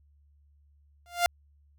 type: tone with exponential growth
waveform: sawtooth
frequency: 698.5 Hz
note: F5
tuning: in tune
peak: -14 dBFS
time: 1.06-1.26 s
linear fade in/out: 0 ms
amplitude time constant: 42 ms
effects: added 72 Hz sine -59 dBFS peak until 1.78 s